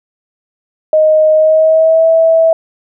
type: tone with pitch glide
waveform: sine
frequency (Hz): 622.3 to 652.5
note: D#5 to E5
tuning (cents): 0 to -18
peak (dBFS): -5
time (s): 0.93-2.53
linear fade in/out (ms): 2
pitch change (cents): +82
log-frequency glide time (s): 1.34-2.07
effects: none